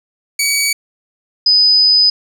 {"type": "tone pair in turn", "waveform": ["15% pulse", "sine"], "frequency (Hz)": [2267, 4999], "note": ["C#7", "D#8"], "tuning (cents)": [38, 7], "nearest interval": "octave + major second", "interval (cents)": 1369, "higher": "second", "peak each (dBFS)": [-6, -7], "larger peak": "first", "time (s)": [[0.39, 0.73], [1.46, 2.1]], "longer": "second", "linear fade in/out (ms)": 5, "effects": []}